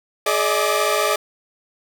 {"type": "tone cluster", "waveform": "sawtooth", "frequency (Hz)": [421.4, 583, 637, 1183], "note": ["G#4", "D5", "D#5", "D6"], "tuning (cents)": [25, -13, 41, 12], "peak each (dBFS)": -19, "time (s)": [0.26, 1.16], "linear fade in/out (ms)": 5, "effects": []}